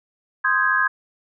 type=chord; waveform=sine; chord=Ab major seventh; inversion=first; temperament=equal; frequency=1046.5 / 1244.5 / 1568 / 1661.2 Hz; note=C6 / Eb6 / G6 / Ab6; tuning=0 / 0 / 0 / 0 cents; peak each=-23 / -25 / -23 / -19 dBFS; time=0.44-0.88 s; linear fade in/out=10 ms; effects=none